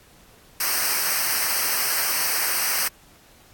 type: noise with comb filter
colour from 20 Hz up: white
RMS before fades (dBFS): -23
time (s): 0.6-2.88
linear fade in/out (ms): 5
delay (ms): 0.28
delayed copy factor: -0.85
effects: pink hiss -53 dBFS RMS until 3.53 s + AAC 64 kbps